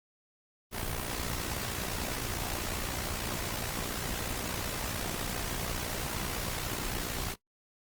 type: noise with amplitude modulation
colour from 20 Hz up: pink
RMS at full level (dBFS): -32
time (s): 0.71-7.36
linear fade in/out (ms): 50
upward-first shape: sine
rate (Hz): 59.8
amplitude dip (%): 65
effects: noise-tail reverb RT60 0.1 s tail -18 dB re dry + Opus 32 kbps